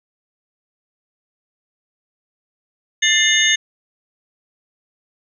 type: tone cluster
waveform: sine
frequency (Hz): 1773 / 2092 / 2929 / 3612 / 6440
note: A6 / C7 / F#7 / A7 / G8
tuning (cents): +13 / -1 / -18 / +45 / +46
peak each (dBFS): -19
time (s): 3.02-3.56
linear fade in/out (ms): 10
effects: none